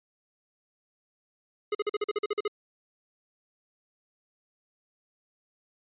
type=tone bursts; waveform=square; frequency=418.1 Hz; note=G#4; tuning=12 cents sharp; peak=-26 dBFS; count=11; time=1.72-2.479 s; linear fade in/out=5 ms; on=29 ms; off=44 ms; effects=resampled to 8000 Hz